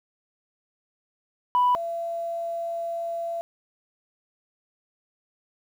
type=tone pair in turn; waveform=sine; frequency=987.8 / 675.8 Hz; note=B5 / E5; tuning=0 / +43 cents; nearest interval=perfect fifth; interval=657 cents; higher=first; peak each=-16 / -27 dBFS; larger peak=first; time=1.55-1.75 / 1.75-3.41 s; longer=second; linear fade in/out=0 ms; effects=tanh soft clip ceiling -14 dBFS + 9-bit